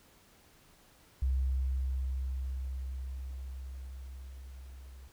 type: tone with level ramp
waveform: sine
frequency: 65.41 Hz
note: C2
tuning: in tune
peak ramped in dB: -26 to -47 dBFS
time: 1.22-5.08 s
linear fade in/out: 5 ms
effects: pink hiss -62 dBFS RMS until 5.12 s